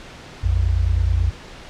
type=tone pair together; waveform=sine; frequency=57.99 / 87.31 Hz; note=A#1 / F2; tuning=-8 / 0 cents; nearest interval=perfect fifth; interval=708 cents; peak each=-18 dBFS; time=0.43-1.31 s; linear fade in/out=10 ms; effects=pink hiss -39 dBFS RMS until 1.69 s + low-pass 5000 Hz 12 dB/octave